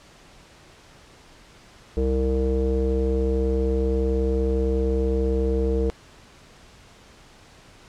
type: tone with low-pass filter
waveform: square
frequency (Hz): 65.41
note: C2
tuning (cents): 0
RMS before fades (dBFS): -22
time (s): 1.97-5.9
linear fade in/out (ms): 0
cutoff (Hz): 440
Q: 6.7
effects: pink hiss -50 dBFS RMS until 7.88 s + low-pass 7000 Hz 12 dB/octave